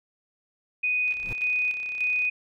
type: tone with tremolo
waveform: sine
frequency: 2489 Hz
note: D#7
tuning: in tune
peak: -22 dBFS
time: 0.83-2.3 s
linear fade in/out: 10 ms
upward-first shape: square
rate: 1.7 Hz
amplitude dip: 55%
type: click train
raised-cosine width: 0.2 ms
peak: -30 dBFS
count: 40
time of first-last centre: 1.08-2.251 s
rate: 33.3 Hz
type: noise with exponential growth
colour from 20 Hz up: brown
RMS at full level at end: -32 dBFS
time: 1.1-1.33 s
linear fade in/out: 0 ms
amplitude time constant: 48 ms
effects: none